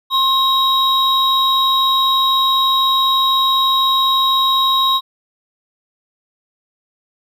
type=tone pair together; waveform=triangle; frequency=1066 / 3812 Hz; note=C6 / A#7; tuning=+32 / +38 cents; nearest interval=octave + minor seventh; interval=2206 cents; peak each=-13 dBFS; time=0.1-5.01 s; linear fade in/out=50 ms; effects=none